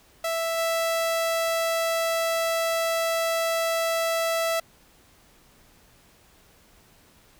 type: tone with level steps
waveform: sawtooth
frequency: 660 Hz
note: E5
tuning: 2 cents sharp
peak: -21 / -19 dBFS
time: 0.24-4.6 s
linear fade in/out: 5 ms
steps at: 0.57 s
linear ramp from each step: 20 ms
effects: pink hiss -57 dBFS RMS until 7.39 s